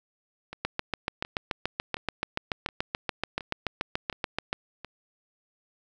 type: two click trains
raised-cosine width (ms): 0.3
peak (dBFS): -22 / -11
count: 7 / 28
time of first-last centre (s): 0.53-4.847 / 0.65-4.529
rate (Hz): 1.39 / 6.96
effects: none